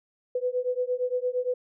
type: beating tone pair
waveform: sine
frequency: 494.9 / 503.6 Hz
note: B4 / B4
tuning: +4 / +34 cents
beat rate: 8.7 Hz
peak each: -28 dBFS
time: 0.35-1.54 s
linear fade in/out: 5 ms
effects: none